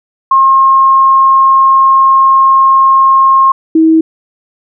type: tone pair in turn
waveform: sine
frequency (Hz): 1072 / 321.1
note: C6 / E4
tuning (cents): +42 / -45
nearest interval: octave + major sixth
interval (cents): 2087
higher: first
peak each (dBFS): -3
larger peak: neither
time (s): 0.31-3.52 / 3.75-4.01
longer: first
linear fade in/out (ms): 5
effects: none